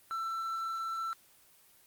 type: tone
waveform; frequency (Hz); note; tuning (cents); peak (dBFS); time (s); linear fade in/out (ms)
triangle; 1337; E6; +24; -31; 0.11-1.13; 0
effects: white hiss -62 dBFS RMS until 1.86 s + Opus 24 kbps